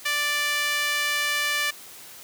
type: tone with high-pass filter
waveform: sawtooth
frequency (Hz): 587.3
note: D5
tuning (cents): 0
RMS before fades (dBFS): -25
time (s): 0.05-1.71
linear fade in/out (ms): 10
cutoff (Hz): 1900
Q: 1.8
effects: white hiss -44 dBFS RMS until 2.23 s + high-pass 100 Hz 12 dB/octave